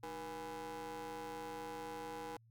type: ring-modulated tone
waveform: 30% pulse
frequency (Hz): 171.4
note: F3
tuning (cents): -32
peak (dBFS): -38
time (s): 0.03-2.37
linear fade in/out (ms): 5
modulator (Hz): 652
effects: added 114 Hz sine -63 dBFS peak until 2.5 s